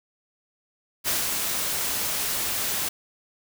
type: noise with ADSR envelope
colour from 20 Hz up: white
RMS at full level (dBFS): -24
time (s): 1.04-2.89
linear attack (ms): 40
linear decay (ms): 170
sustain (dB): -3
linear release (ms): 8
effects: none